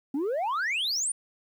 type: exponential sweep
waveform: sine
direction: up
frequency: 261.1 to 9720 Hz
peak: -23 dBFS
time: 0.14-1.12 s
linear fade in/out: 5 ms
effects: tanh soft clip ceiling -25 dBFS + 10-bit